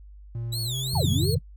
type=tone with pitch glide; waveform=triangle; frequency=116.54 to 130.81 Hz; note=A#2 to C3; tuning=0 to 0 cents; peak=-27 dBFS; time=0.35-1.25 s; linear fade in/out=0 ms; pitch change=+200 cents; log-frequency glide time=0.65-0.77 s
type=tone with vibrato; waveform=sawtooth; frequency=3818 Hz; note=A#7; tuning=41 cents sharp; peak=-27 dBFS; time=0.52-1.35 s; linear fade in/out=10 ms; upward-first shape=sine; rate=2.9 Hz; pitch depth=240 cents each way
type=chord; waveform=sine; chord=F minor seventh; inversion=none; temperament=equal; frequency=87.31 / 103.83 / 130.81 / 155.56 Hz; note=F2 / Ab2 / C3 / Eb3; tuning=0 / 0 / 0 / 0 cents; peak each=-26 / -28 / -28 / -27 dBFS; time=0.93-1.39 s; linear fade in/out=10 ms
type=linear two-way sweep; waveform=sine; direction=down then up; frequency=962 to 164.4 to 492.2 Hz; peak=-27 dBFS; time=0.95-1.36 s; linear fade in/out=5 ms; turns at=1.07 s
effects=noise-tail reverb RT60 0.1 s tail -23 dB re dry + added 50 Hz sine -43 dBFS peak until 1.56 s